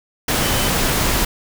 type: tone in noise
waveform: sine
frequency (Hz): 3033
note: F#7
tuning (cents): +42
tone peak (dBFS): -27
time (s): 0.41-0.68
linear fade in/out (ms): 5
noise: pink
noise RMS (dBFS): -18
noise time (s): 0.28-1.25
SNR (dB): -12
effects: none